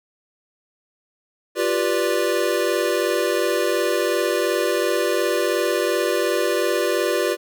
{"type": "chord", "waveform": "square", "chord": "G dominant seventh", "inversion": "third", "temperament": "equal with one note detuned", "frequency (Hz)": [349.2, 392, 491.3, 587.3], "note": ["F4", "G4", "B4", "D5"], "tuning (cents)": [0, 0, -9, 0], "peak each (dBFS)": -25, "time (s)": [1.55, 7.37], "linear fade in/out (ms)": 50, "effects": []}